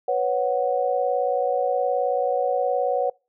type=chord; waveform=sine; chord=B suspended second; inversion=none; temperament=equal with one note detuned; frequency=495.6 / 554.4 / 740 Hz; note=B4 / C#5 / F#5; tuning=+6 / 0 / 0 cents; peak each=-24 dBFS; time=0.08-3.1 s; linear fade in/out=5 ms; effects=noise-tail reverb RT60 0.3 s tail -26 dB re dry